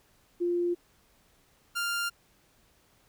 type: tone pair in turn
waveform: sine / sawtooth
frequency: 349.2 / 1396.8 Hz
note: F4 / F6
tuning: 0 / 0 cents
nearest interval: 2 octaves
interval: 2400 cents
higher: second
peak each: -25 dBFS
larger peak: neither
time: 0.4-0.75 / 1.75-2.1 s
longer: neither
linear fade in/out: 20 ms
effects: pink hiss -65 dBFS RMS until 3.08 s